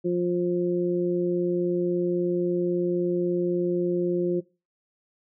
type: harmonic tone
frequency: 176.3 Hz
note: F3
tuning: 17 cents sharp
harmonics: 1 / 2 / 3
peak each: -28 / -23 / -33 dBFS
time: 0.04-4.41 s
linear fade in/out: 20 ms
effects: noise-tail reverb RT60 0.3 s tail -21 dB re dry